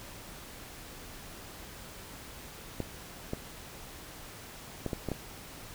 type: clicks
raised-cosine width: 2 ms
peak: -19 dBFS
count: 6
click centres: 2.803 / 3.334 / 4.863 / 4.932 / 5.087 / 5.117 s
effects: pink hiss -47 dBFS RMS until 5.74 s